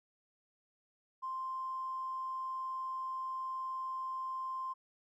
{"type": "tone with tanh clipping", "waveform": "triangle", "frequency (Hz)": 1046.5, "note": "C6", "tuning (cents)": 0, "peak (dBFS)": -36, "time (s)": [1.22, 4.74], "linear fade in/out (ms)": 20, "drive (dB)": 2, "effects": []}